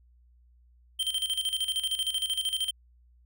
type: tone with tremolo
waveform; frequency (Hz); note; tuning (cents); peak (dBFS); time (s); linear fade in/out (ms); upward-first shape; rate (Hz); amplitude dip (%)
square; 3136; G7; 0; -26; 0.99-2.71; 10; square; 13; 70
effects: added 60 Hz sine -57 dBFS peak until 3.25 s